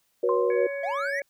sine chord, F# suspended fourth, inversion none, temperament equal with one note detuned, 370 / 482.3 / 554.4 Hz, F#4 / B4 / C#5, 0 / -41 / 0 cents, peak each -26 / -23 / -28 dBFS, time 0.23-0.67 s, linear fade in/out 5 ms
sine tone with exponential decay, 1047 Hz, C6, 1 cent sharp, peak -25 dBFS, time 0.29-1.03 s, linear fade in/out 1 ms, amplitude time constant 160 ms
harmonic tone, 560 Hz, C#5, 18 cents sharp, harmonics 1 / 3 / 4, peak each -30 / -38 / -38 dBFS, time 0.5-1.22 s, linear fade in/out 2 ms
triangle linear sweep, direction up, 622.3 to 2000 Hz, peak -26 dBFS, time 0.83-1.2 s, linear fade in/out 5 ms
effects white hiss -70 dBFS RMS until 1.29 s

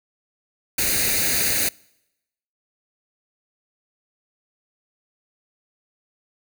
white noise with comb filter, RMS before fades -21 dBFS, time 0.78-1.69 s, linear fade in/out 5 ms, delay 0.46 ms, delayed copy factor +0.75, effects noise-tail reverb RT60 0.9 s tail -26 dB re dry

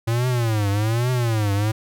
square tone with vibrato, 112.5 Hz, A2, 39 cents sharp, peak -19 dBFS, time 0.07-1.72 s, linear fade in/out 10 ms, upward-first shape triangle, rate 1.2 Hz, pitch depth 230 cents each way, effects none

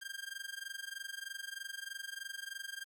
sawtooth tone with amplitude modulation, 1598 Hz, G6, 33 cents sharp, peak -35 dBFS, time 0.01-2.85 s, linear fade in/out 20 ms, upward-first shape sine, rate 23.2 Hz, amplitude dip 90%, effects 11-bit

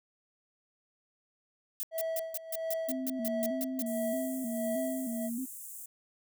violet noise bursts, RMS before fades -35 dBFS, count 12, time 1.8-3.822 s, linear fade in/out 0 ms, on 31 ms, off 150 ms
triangle tone with tremolo, 651 Hz, E5, 22 cents flat, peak -29 dBFS, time 1.91-5.3 s, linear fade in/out 50 ms, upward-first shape sine, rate 1.5 Hz, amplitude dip 80%
sine tone with vibrato, 246.9 Hz, B3, in tune, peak -33 dBFS, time 2.88-5.46 s, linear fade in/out 20 ms, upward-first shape square, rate 1.6 Hz, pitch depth 95 cents each way
pink high-pass noise, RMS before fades -45 dBFS, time 3.86-5.86 s, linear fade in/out 5 ms, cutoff 7300 Hz, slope 48 dB/octave
effects none

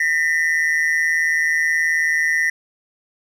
triangle ring-modulated tone, 1900 Hz, A#6, 33 cents sharp, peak -11 dBFS, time 0-2.5 s, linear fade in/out 5 ms, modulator 79.3 Hz, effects none

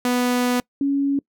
sawtooth / sine tone pair in turn, 246.9 / 279 Hz, B3 / C#4, 0 / +11 cents, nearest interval major second, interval 211 cents, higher second, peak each -14 / -17 dBFS, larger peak first, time 0.05-0.6 / 0.81-1.19 s, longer first, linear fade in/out 2 ms, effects noise-tail reverb RT60 0.1 s tail -24 dB re dry

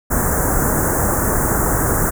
pink band-stop noise, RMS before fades -17 dBFS, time 0.1-2.11 s, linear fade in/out 20 ms, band 1700 to 6800 Hz, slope 48 dB/octave, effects none

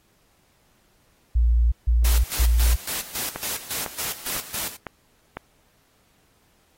sine tone bursts, 58.27 Hz, A#1, in tune, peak -15 dBFS, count 3, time 1.35-2.76 s, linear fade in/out 10 ms, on 370 ms, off 150 ms
white noise with tremolo, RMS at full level -28 dBFS, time 2.04-4.77 s, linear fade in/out 10 ms, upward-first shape square, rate 3.6 Hz, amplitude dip 75%
click train, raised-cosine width 0.5 ms, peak -15 dBFS, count 5, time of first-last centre 3.36-5.37 s, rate 1.99 Hz
effects pink hiss -63 dBFS RMS until 6.77 s + AAC 48 kbps

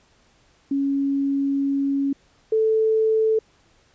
sine tone pair in turn, 277.2 / 440 Hz, C#4 / A4, 0 / 0 cents, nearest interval minor sixth, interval 800 cents, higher second, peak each -19 / -16 dBFS, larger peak second, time 0.71-2.13 / 2.52-3.39 s, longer first, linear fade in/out 5 ms, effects pink hiss -59 dBFS RMS until 3.94 s + resampled to 16000 Hz

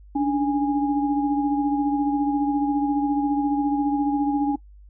sine tone cluster, 286.7 / 301.2 / 823 Hz, D4 / D4 / G#5, -42 / +44 / -16 cents, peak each -20 / -29 / -26 dBFS, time 0.15-4.56 s, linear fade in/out 10 ms, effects noise-tail reverb RT60 0.1 s tail -20 dB re dry + added 50 Hz sine -44 dBFS peak until 4.89 s

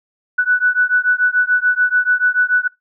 sine beating tone pair, 1481 / 1487.9 Hz, F#6 / F#6, +1 / +9 cents, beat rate 6.9 Hz, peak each -15 dBFS, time 0.38-2.68 s, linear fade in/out 10 ms, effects noise-tail reverb RT60 0.2 s tail -24 dB re dry

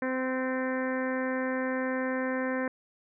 harmonic tone with a mistuned harmonic, 258.6 Hz, C4, 20 cents flat, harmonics 1 / 2 / 3 / 4 / 5 / 6 / 7 / 8 / 9, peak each -31 / -32 / -43 / -39 / -46 / -39 / -38 / -45 / -51 dBFS, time 0.02-2.68 s, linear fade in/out 2 ms, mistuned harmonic 5, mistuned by +23 cents, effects none

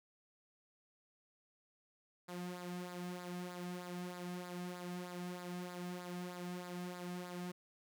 sawtooth tone with flanger, 178.3 Hz, F3, 36 cents sharp, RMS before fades -45 dBFS, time 2.28-7.52 s, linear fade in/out 10 ms, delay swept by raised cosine 0.33 to 2.13 ms, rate 3.2 Hz, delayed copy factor -0.6, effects none

